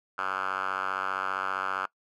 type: tone with band-pass filter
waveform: 5% pulse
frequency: 95.1 Hz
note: F#2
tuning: 48 cents sharp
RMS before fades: -31 dBFS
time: 0.18-1.86 s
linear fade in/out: 5 ms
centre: 1400 Hz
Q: 5.2
effects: noise-tail reverb RT60 0.1 s tail -22 dB re dry